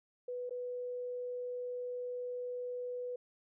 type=tone with dropouts; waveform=sine; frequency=493.9 Hz; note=B4; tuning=in tune; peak=-37 dBFS; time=0.28-3.16 s; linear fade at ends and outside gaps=5 ms; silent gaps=0.495-0.507 s; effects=none